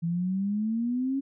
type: exponential sweep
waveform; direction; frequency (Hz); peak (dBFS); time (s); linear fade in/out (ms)
sine; up; 164.81 to 277.2; -25; 0.02-1.21; 20
effects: none